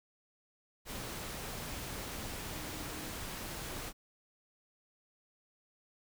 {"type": "tone in noise", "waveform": "sine", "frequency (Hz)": 307.7, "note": "D#4", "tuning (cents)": -19, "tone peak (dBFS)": -50, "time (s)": [2.48, 3.13], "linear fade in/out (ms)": 50, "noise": "pink", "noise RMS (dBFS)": -42, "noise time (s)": [0.85, 3.93], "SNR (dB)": -11, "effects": []}